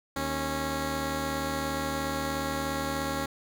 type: tone pair together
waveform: 10% pulse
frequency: 77 / 274.4 Hz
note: D#2 / C#4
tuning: -17 / -17 cents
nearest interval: octave + minor seventh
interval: 2200 cents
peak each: -26 / -22 dBFS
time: 0.16-3.26 s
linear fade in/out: 5 ms
effects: none